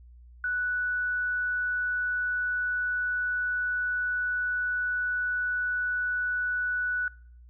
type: tone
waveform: sine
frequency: 1480 Hz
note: F#6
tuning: in tune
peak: -26 dBFS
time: 0.44-7.08 s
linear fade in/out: 2 ms
effects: noise-tail reverb RT60 0.6 s tail -25 dB re dry + added 60 Hz sine -48 dBFS peak until 7.49 s